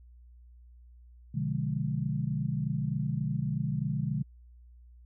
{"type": "chord", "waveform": "sine", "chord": "B diminished seventh", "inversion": "none", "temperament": "equal", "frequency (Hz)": [123.47, 146.83, 174.61, 207.7], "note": ["B2", "D3", "F3", "Ab3"], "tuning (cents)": [0, 0, 0, 0], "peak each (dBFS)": [-34, -31, -36, -36], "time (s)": [1.34, 4.23], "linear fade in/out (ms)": 10, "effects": ["added 60 Hz sine -51 dBFS peak until 5.05 s"]}